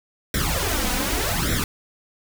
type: noise with flanger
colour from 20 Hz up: pink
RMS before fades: -23 dBFS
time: 0.34-1.64 s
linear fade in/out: 2 ms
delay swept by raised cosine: 0.53 to 4.03 ms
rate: 0.85 Hz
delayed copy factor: +0.95
effects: none